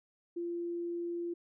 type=tone; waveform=sine; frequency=344.1 Hz; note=F4; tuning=26 cents flat; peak=-34 dBFS; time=0.36-1.34 s; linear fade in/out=10 ms; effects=none